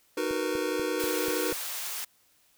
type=chord; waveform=square; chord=B major seventh; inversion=first; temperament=just; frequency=308.7 / 370.4 / 463 / 493.9 Hz; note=D#4 / F#4 / A#4 / B4; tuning=-14 / +2 / -12 / 0 cents; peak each=-34 dBFS; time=0.17-1.53 s; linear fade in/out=5 ms
type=click train; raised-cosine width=2 ms; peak=-27 dBFS; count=6; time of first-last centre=0.31-1.527 s; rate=4.11 Hz
type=high-pass noise; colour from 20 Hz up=white; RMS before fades=-35 dBFS; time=0.99-2.05 s; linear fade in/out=10 ms; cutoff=690 Hz; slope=12 dB/octave
effects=white hiss -65 dBFS RMS until 2.57 s